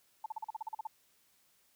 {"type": "tone bursts", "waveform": "sine", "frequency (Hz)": 880, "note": "A5", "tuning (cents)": 0, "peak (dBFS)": -35, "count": 11, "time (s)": [0.24, 0.871], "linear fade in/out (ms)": 5, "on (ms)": 21, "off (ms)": 40, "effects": ["white hiss -70 dBFS RMS until 1.75 s"]}